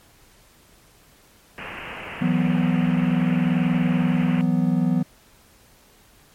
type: low-pass noise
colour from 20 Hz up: white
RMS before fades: -35 dBFS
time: 1.58-4.41 s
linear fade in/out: 0 ms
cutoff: 2900 Hz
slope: 96 dB/octave
type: chord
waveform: triangle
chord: E suspended second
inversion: none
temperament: just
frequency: 164.81 / 185.42 / 247.2 Hz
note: E3 / F#3 / B3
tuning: 0 / +4 / +2 cents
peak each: -20 dBFS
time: 2.21-5.03 s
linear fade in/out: 10 ms
effects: pink hiss -54 dBFS RMS until 6.34 s + MP3 64 kbps